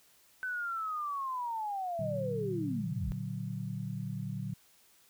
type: linear sweep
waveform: sine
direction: down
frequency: 1525 to 36.87 Hz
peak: -33 dBFS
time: 0.43-3.12 s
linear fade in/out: 0 ms
type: chord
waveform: sine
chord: Bb augmented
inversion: none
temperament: equal with one note detuned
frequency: 116.54 / 146.83 / 187.04 Hz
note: Bb2 / D3 / F#3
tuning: 0 / 0 / +19 cents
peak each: -39 dBFS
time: 1.99-4.54 s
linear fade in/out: 5 ms
effects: white hiss -64 dBFS RMS until 5.09 s